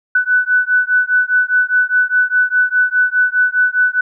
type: beating tone pair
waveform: sine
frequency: 1491 / 1495.9 Hz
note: F#6 / F#6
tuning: +13 / +19 cents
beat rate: 4.9 Hz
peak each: -14 dBFS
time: 0.15-4.01 s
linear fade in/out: 5 ms
effects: none